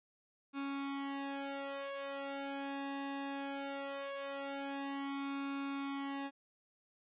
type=tone with flanger; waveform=sawtooth; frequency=277.2 Hz; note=C#4; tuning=in tune; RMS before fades=-41 dBFS; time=0.53-6.31 s; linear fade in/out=50 ms; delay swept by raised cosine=0.8 to 2.5 ms; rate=0.2 Hz; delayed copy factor=+0.95; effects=resampled to 8000 Hz